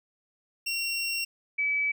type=tone pair in turn; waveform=25% pulse / sine; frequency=2739 / 2293 Hz; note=F7 / D7; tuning=-34 / -42 cents; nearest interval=minor third; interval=308 cents; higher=first; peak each=-24 dBFS; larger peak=neither; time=0.66-1.25 / 1.58-1.92 s; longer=first; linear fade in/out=10 ms; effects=none